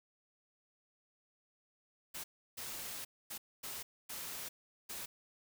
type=noise bursts at uneven times; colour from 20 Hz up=white; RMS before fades=-44 dBFS; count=6; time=2.14-2.24 / 2.57-3.05 / 3.3-3.38 / 3.63-3.83 / 4.09-4.49 / 4.89-5.06 s; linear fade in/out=10 ms; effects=none